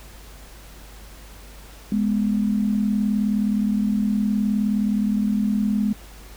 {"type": "tone pair together", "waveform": "sine", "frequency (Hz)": [207.9, 247.2], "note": ["G#3", "B3"], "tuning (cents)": [2, 2], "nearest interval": "minor third", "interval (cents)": 300, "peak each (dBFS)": [-19, -25], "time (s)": [1.92, 5.93], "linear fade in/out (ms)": 2, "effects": ["added 50 Hz sine -42 dBFS peak until 6.36 s", "pink hiss -46 dBFS RMS until 6.36 s"]}